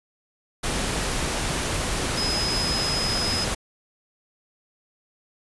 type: tone in noise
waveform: sine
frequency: 5070 Hz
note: D#8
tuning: 32 cents sharp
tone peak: -25 dBFS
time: 2.17-3.45 s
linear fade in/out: 10 ms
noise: pink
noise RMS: -26 dBFS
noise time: 0.63-3.55 s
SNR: -2 dB
effects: resampled to 24000 Hz